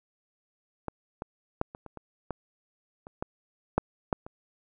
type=clicks; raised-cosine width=1 ms; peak=-18 / -20 / -12 / -27 / -29 / -27 / -18 / -29 / -17 / -8 / -11 / -27 dBFS; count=12; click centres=0.883 / 1.221 / 1.614 / 1.749 / 1.863 / 1.973 / 2.307 / 3.069 / 3.225 / 3.78 / 4.128 / 4.265 s; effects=none